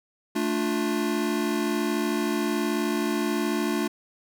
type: chord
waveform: square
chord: D minor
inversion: second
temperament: just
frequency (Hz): 220.2 / 293.7 / 352.4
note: A3 / D4 / F4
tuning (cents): +2 / 0 / +16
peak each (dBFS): -29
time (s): 0.35-3.88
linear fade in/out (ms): 10
effects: none